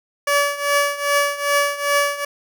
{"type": "tone with tremolo", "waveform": "15% pulse", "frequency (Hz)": 573, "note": "D5", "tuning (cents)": -43, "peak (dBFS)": -7, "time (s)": [0.27, 2.25], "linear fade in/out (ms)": 5, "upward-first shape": "triangle", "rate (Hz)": 2.5, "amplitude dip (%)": 85, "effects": []}